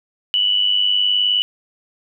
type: tone with amplitude modulation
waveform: sine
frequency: 2960 Hz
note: F#7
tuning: in tune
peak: -11 dBFS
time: 0.34-1.42 s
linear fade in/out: 0 ms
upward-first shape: sine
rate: 99.5 Hz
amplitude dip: 65%
effects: none